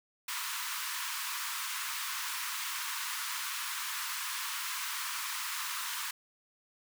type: high-pass noise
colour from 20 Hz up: pink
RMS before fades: -37 dBFS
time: 0.28-6.11 s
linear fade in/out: 5 ms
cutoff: 940 Hz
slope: 96 dB/octave
effects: none